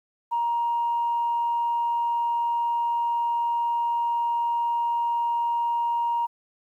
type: tone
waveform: sine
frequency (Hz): 941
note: A#5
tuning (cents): +16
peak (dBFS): -21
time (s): 0.31-6.27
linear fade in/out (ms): 20
effects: tanh soft clip ceiling -17 dBFS + 10-bit